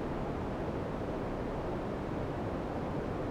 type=low-pass noise; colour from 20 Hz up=white; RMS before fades=-36 dBFS; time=0-3.3 s; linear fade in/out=0 ms; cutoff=520 Hz; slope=12 dB/octave; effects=none